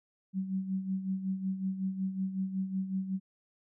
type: tone with tremolo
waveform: sine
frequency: 190.3 Hz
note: F#3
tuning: 49 cents sharp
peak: -28 dBFS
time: 0.33-3.2 s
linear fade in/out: 50 ms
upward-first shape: sine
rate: 5.4 Hz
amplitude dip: 65%
effects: none